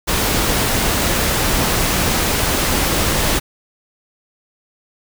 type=noise; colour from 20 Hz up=pink; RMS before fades=-17 dBFS; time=0.07-3.4 s; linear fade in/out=20 ms; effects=none